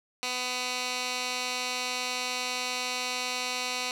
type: tone with band-pass filter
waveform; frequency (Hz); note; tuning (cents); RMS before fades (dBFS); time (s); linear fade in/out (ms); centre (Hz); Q
15% pulse; 250.4; B3; +24; -32; 0.23-3.91; 0; 4100; 1
effects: none